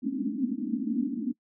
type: band-pass noise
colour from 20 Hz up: pink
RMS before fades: -30 dBFS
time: 0.02-1.33 s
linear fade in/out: 20 ms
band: 210 to 300 Hz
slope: 96 dB/octave
effects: noise-tail reverb RT60 0.1 s tail -25 dB re dry